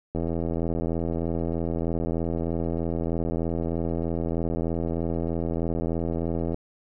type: click train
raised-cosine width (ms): 2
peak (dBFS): -15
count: 533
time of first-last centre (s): 0.15-6.544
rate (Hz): 83.2
effects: none